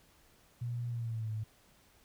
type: tone with pitch glide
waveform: sine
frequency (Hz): 120 to 108.78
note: B2 to A2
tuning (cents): -49 to -19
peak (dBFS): -34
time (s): 0.61-1.44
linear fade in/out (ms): 10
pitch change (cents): -170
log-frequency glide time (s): 0.89-1.31
effects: pink hiss -65 dBFS RMS until 2.04 s